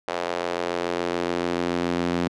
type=tone with high-pass filter sweep; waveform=sawtooth; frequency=87 Hz; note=F2; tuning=6 cents flat; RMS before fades=-26 dBFS; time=0.08-2.28 s; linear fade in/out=0 ms; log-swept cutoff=570 to 230 Hz; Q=1.6; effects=low-pass 5000 Hz 12 dB/octave

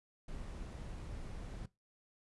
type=noise; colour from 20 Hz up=brown; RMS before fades=-45 dBFS; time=0.28-1.66 s; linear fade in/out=5 ms; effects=noise-tail reverb RT60 0.2 s tail -19 dB re dry + resampled to 24000 Hz

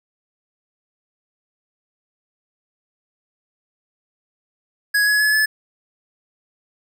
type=tone with pitch steps; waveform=square; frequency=1668 / 1687.4 / 1707 / 1726.8 Hz; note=G#6 / G#6 / G#6 / A6; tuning=+7 / +27 / +47 / -33 cents; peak=-15 dBFS; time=4.94-5.46 s; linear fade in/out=10 ms; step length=130 ms; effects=none

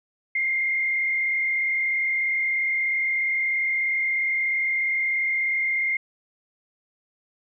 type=tone with frequency modulation; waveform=sine; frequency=2115 Hz; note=C7; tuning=18 cents sharp; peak=-21 dBFS; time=0.35-5.97 s; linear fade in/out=5 ms; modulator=36.9 Hz; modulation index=1; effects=none

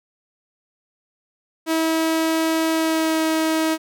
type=tone with pitch glide; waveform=sawtooth; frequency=322.7 to 318.8 Hz; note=E4 to D#4; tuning=-37 to +42 cents; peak=-14 dBFS; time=1.66-3.78 s; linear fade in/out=50 ms; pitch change=-21 cents; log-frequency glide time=2.71-3.22 s; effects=none

